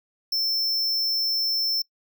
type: tone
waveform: square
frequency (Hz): 5340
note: E8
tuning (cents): +22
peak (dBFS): -22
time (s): 0.32-1.82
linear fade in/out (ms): 5
effects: noise-tail reverb RT60 0.1 s tail -25 dB re dry